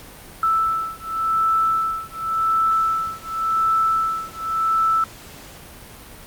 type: beating tone pair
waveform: sine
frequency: 1319 / 1319.9 Hz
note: E6 / E6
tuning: +1 / +2 cents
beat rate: 0.9 Hz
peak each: -21 dBFS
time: 0.43-5.04 s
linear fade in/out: 2 ms
effects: pink hiss -41 dBFS RMS until 6.26 s + Opus 48 kbps